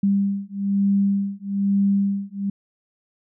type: beating tone pair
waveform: sine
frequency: 198.1 / 199.2 Hz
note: G3 / G3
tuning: +18 / +28 cents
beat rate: 1.1 Hz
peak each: -21 / -21 dBFS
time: 0.03-2.5 s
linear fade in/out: 5 ms
effects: none